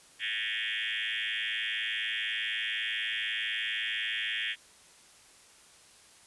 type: tone with frequency modulation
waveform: sine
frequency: 2523 Hz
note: D#7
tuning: 23 cents sharp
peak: -30 dBFS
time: 0.19-4.56 s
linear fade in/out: 50 ms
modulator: 110 Hz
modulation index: 7.7
effects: white hiss -57 dBFS RMS until 6.26 s + resampled to 24000 Hz